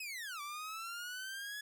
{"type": "linear two-way sweep", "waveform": "sawtooth", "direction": "down then up", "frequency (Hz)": [2600, 1150, 1703], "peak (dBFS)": -38, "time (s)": [0, 1.61], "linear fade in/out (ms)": 5, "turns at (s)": 0.41, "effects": []}